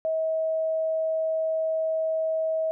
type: tone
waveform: sine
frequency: 640 Hz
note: D#5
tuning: 49 cents sharp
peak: -23 dBFS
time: 0.05-2.71 s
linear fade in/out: 0 ms
effects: none